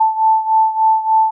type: beating tone pair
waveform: sine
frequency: 880 / 883.4 Hz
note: A5 / A5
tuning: 0 / +7 cents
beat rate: 3.4 Hz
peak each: -12 / -16 dBFS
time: 0-1.31 s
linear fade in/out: 10 ms
effects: none